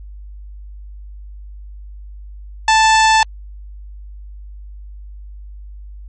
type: tone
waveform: sawtooth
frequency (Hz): 880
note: A5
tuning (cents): 0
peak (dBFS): -5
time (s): 2.68-3.23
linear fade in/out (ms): 2
effects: added 50 Hz sine -31 dBFS peak until 6.08 s + MP3 32 kbps